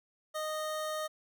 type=tone; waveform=25% pulse; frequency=619 Hz; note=D#5; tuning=9 cents flat; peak=-30 dBFS; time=0.34-1.08 s; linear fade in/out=20 ms; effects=none